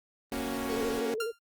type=chord; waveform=sawtooth; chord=F# major; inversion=first; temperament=equal; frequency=233.1 / 277.2 / 370 Hz; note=A#3 / C#4 / F#4; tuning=0 / 0 / 0 cents; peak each=-32 / -31 / -35 dBFS; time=0.32-1.14 s; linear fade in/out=0 ms
type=noise; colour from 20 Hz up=pink; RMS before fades=-43 dBFS; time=0.32-1 s; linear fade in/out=10 ms
type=tone with vibrato; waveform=sine; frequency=449.3 Hz; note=A4; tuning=36 cents sharp; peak=-31 dBFS; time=0.68-1.32 s; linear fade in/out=20 ms; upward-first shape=square; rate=12 Hz; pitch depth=62 cents each way
type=tone with exponential decay; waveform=sawtooth; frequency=1392 Hz; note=F6; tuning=6 cents flat; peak=-26 dBFS; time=1.2-1.39 s; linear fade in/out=5 ms; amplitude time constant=40 ms
effects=Opus 32 kbps